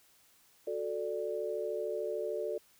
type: chord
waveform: sine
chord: D major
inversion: first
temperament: just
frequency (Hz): 367.1 / 440.5 / 587.3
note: F#4 / A4 / D5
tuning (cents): -14 / +2 / 0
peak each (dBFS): -39 / -36 / -37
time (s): 0.67-2.58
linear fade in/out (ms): 5
effects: white hiss -65 dBFS RMS until 2.79 s